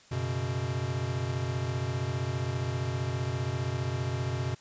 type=chord; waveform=square; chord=F# suspended fourth; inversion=none; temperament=equal; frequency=92.5 / 123.47 / 138.59 Hz; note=F#2 / B2 / C#3; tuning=0 / 0 / 0 cents; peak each=-36 / -32 / -37 dBFS; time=0.11-4.55 s; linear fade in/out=10 ms; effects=white hiss -57 dBFS RMS until 4.6 s + resampled to 16000 Hz